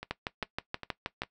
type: two click trains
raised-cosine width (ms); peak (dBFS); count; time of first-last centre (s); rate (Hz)
0.3; -22 / -15; 4 / 8; 0.03-1.235 / 0.11-1.219; 2.49 / 6.31
effects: noise-tail reverb RT60 0.1 s tail -18 dB re dry